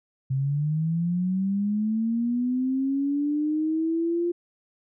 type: linear sweep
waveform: sine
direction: up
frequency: 130.81 to 349.2 Hz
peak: -22 dBFS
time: 0.3-4.32 s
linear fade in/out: 10 ms
effects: none